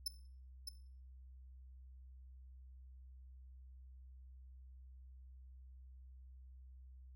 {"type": "tone with echo", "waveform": "sawtooth", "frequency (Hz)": 5274, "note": "E8", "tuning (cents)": 0, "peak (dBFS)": -33, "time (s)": [0.06, 0.08], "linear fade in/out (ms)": 5, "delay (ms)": 610, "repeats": 1, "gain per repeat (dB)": -6, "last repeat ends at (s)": 0.69, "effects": ["noise-tail reverb RT60 0.5 s tail -17 dB re dry", "added 64 Hz sine -54 dBFS peak until 7.15 s"]}